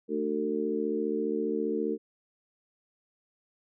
harmonic tone with a mistuned harmonic, 74.9 Hz, D2, 35 cents sharp, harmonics 3 / 4 / 5 / 6, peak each -34 / -33 / -33 / -31 dBFS, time 0.08-1.98 s, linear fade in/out 50 ms, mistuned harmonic 3, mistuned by -31 cents, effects none

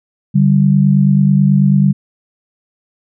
sine tone pair together, 144.61 / 193.8 Hz, D3 / G3, -26 / -20 cents, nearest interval perfect fourth, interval 506 cents, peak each -10 dBFS, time 0.34-1.93 s, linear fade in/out 20 ms, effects none

